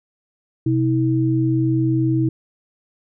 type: tone pair together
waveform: sine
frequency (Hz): 127.5 / 321.5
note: C3 / E4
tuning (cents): -44 / -43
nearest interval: octave + major third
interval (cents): 1601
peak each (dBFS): -18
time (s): 0.66-2.29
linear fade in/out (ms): 5
effects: none